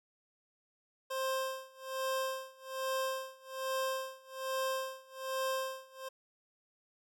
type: tone with tremolo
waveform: 25% pulse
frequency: 527 Hz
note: C5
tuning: 12 cents sharp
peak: -28 dBFS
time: 1.1-6.09 s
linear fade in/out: 10 ms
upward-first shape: sine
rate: 1.2 Hz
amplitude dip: 95%
effects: none